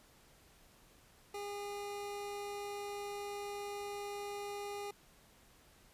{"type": "tone", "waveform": "25% pulse", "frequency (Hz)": 407, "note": "G#4", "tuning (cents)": -35, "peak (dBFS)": -37, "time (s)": [1.34, 4.91], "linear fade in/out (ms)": 5, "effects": ["pink hiss -64 dBFS RMS until 5.93 s", "resampled to 32000 Hz"]}